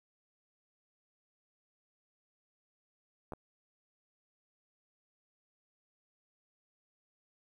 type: clicks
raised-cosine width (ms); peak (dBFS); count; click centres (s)
1; -28; 2; 3.322 / 3.335
effects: 10-bit